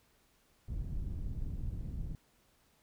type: low-pass noise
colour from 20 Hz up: pink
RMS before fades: -38 dBFS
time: 0.68-2.15 s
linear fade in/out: 2 ms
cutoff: 120 Hz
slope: 12 dB/octave
effects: pink hiss -70 dBFS RMS until 2.82 s